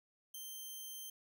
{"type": "tone", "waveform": "5% pulse", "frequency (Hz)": 3136, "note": "G7", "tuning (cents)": 0, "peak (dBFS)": -37, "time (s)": [0.34, 1.1], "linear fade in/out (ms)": 5, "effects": []}